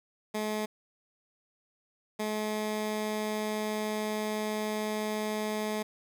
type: tone pair in turn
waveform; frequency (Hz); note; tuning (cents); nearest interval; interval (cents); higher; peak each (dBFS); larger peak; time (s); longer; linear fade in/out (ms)
15% pulse; 213.8 / 213.8; A3 / A3; -49 / -49; unison; 0; neither; -24; neither; 0.34-0.66 / 2.19-5.83; second; 10
effects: none